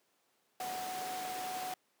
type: tone in noise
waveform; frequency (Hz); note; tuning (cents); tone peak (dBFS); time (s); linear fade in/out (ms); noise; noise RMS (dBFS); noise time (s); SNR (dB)
sine; 740; F#5; 0; -38; 0.6-1.74; 2; pink; -42; 0.6-1.74; +1
effects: pink hiss -74 dBFS RMS until 2 s + high-pass 300 Hz 12 dB/octave